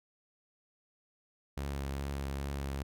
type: tone with vibrato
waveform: sawtooth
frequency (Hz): 69.3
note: C#2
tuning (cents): 0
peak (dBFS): -31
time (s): 1.57-2.83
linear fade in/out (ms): 5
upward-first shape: triangle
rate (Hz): 2.4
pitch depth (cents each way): 23
effects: none